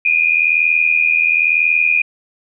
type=tone pair together; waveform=sine; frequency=2408 / 2489 Hz; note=D7 / D#7; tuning=+43 / 0 cents; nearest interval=minor second; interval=57 cents; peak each=-14 dBFS; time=0.05-2.02 s; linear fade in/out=5 ms; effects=none